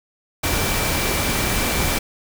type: tone in noise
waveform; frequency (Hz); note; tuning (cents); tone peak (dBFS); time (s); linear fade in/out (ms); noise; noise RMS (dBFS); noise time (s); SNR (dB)
sine; 2337; D7; -9; -30; 0.43-1.99; 10; pink; -21; 0.43-1.99; -12
effects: none